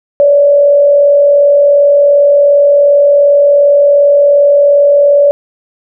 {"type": "tone with frequency modulation", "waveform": "sine", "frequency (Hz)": 573, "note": "D5", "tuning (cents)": -43, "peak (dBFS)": -3, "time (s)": [0.2, 5.31], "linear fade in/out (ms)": 0, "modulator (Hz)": 42.7, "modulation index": 0.32, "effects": []}